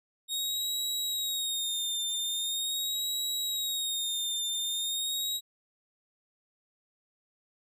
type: tone with vibrato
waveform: sawtooth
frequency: 3729 Hz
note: A#7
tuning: in tune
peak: -27 dBFS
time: 0.28-5.41 s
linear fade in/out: 50 ms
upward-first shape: sine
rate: 0.42 Hz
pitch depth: 60 cents each way
effects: none